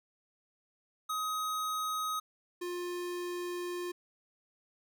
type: tone pair in turn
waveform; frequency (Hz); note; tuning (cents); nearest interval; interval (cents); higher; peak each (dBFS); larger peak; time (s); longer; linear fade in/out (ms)
square; 1260 / 353.6; D#6 / F4; +21 / +22; octave + minor seventh; 2199; first; -33 / -36; first; 1.09-2.2 / 2.61-3.92; second; 10
effects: none